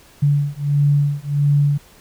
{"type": "beating tone pair", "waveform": "sine", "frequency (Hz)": [143.3, 144.8], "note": ["D3", "D3"], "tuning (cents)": [-42, -24], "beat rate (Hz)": 1.5, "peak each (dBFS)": -17, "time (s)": [0.22, 1.78], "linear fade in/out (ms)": 10, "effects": ["pink hiss -48 dBFS RMS until 2 s"]}